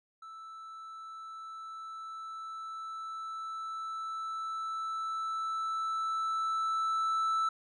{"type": "tone with level ramp", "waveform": "triangle", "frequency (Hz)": 1318.5, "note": "E6", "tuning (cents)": 0, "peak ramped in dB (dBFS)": [-43, -25], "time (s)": [0.22, 7.49], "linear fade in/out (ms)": 5, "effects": ["resampled to 22050 Hz"]}